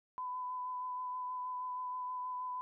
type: tone with vibrato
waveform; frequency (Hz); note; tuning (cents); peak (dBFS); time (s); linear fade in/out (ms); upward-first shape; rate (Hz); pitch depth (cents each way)
sine; 1003; B5; +26; -37; 0.18-2.61; 0; sine; 6.3; 14
effects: none